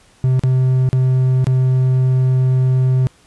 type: tone with dropouts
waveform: triangle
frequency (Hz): 129.2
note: C3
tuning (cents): -21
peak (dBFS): -9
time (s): 0.24-3.07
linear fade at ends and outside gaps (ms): 0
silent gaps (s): 0.394-0.436 / 0.89-0.93 / 1.444-1.469
effects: pink hiss -51 dBFS RMS until 3.26 s + resampled to 24000 Hz